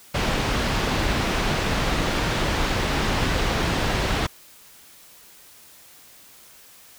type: low-pass noise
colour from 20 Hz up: pink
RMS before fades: -23 dBFS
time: 0.14-4.27 s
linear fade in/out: 10 ms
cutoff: 4200 Hz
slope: 12 dB/octave
effects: white hiss -49 dBFS RMS until 6.98 s